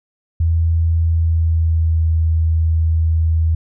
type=tone with pitch glide; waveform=sine; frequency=82.41 to 80.9 Hz; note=E2 to E2; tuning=0 to -32 cents; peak=-12 dBFS; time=0.4-3.55 s; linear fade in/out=5 ms; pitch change=-32 cents; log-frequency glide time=1.03-2.05 s; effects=none